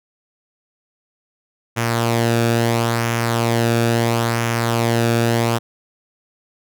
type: tone with flanger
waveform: sawtooth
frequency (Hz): 116.54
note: A#2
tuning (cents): 0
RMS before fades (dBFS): -18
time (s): 1.76-5.59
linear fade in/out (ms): 20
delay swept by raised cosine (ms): 0.23 to 0.99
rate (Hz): 0.74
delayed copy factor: -0.5
effects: none